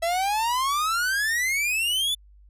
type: exponential sweep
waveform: 45% pulse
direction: up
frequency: 655 to 3531 Hz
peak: -22 dBFS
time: 0.02-2.15 s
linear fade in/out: 10 ms
effects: added 50 Hz sine -49 dBFS peak until 2.49 s + resampled to 32000 Hz